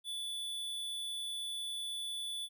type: tone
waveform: square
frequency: 3466 Hz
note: A7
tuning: 27 cents flat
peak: -38 dBFS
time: 0.04-2.49 s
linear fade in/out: 50 ms
effects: none